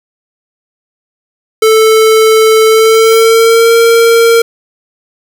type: tone with pitch glide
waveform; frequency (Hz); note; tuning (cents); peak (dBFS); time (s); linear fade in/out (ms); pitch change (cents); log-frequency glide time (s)
square; 440 to 461.1; A4 to A#4; 0 to -19; -4; 1.62-4.42; 5; +81; 2.66-3.75
effects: 7-bit